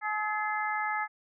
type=harmonic tone with a mistuned harmonic; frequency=426.6 Hz; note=G#4; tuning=46 cents sharp; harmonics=2 / 3 / 4 / 5; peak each=-32 / -34 / -35 / -36 dBFS; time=0.01-1.08 s; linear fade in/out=50 ms; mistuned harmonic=5; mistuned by=-48 cents; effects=none